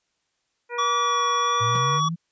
harmonic tone, 480.9 Hz, B4, 46 cents flat, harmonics 1 / 2 / 3 / 4 / 5, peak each -31 / -34 / -36 / -37 / -38 dBFS, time 0.69-2.01 s, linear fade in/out 50 ms
square tone with vibrato, 1140 Hz, C#6, 48 cents sharp, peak -21 dBFS, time 0.78-2.09 s, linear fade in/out 10 ms, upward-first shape sine, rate 1.5 Hz, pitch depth 14 cents each way
sine exponential sweep, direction up, 110 to 171.3 Hz, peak -25 dBFS, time 1.6-2.16 s, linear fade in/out 20 ms
square tone with exponential decay, 174.61 Hz, F3, in tune, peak -28 dBFS, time 1.75-1.84 s, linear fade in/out 2 ms, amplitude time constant 19 ms
effects white hiss -73 dBFS RMS until 2.31 s + resampled to 16000 Hz

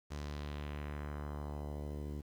sawtooth tone with low-pass filter sweep, 73.42 Hz, D2, in tune, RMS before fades -42 dBFS, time 0.1-2.22 s, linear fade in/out 20 ms, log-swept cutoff 6800 to 330 Hz, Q 1.5, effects 10-bit

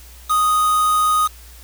triangle tone with quantisation, 1244.5 Hz, D#6, in tune, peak -12 dBFS, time 0.29-1.28 s, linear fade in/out 20 ms, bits 4, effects added 60 Hz sine -40 dBFS peak until 1.63 s + white hiss -45 dBFS RMS until 1.63 s

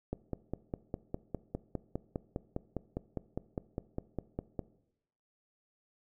click train, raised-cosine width 2 ms, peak -21 dBFS, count 23, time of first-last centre 0.13-4.592 s, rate 4.93 Hz, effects noise-tail reverb RT60 0.8 s tail -19 dB re dry

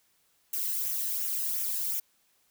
violet noise with flanger, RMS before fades -31 dBFS, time 0.53-2 s, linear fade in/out 5 ms, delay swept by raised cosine 0.21 to 0.9 ms, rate 2.8 Hz, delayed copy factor -0.55, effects white hiss -69 dBFS RMS until 2.5 s

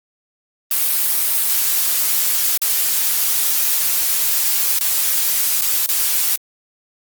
blue noise with dropouts, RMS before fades -17 dBFS, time 0.71-6.36 s, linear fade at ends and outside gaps 2 ms, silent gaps 2.574-2.617 / 4.788-4.809 / 5.611-5.618 / 5.862-5.888 s, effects Opus 32 kbps

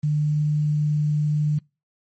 sine tone with quantisation, 149.9 Hz, D3, 36 cents sharp, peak -18 dBFS, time 0.03-1.59 s, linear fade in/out 10 ms, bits 8, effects noise-tail reverb RT60 0.3 s tail -26 dB re dry + MP3 32 kbps

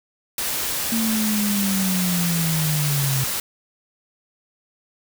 white noise, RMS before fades -25 dBFS, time 0.38-3.4 s, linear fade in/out 2 ms
sine linear sweep, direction down, 228.9 to 130.6 Hz, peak -20 dBFS, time 0.92-3.24 s, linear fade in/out 2 ms
effects none

